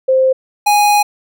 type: tone pair in turn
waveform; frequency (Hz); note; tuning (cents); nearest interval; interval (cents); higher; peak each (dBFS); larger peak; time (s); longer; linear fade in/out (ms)
sine / square; 523.3 / 827.8; C5 / G#5; 0 / -6; minor sixth; 794; second; -8 / -9; first; 0.08-0.33 / 0.66-1.03; second; 10
effects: none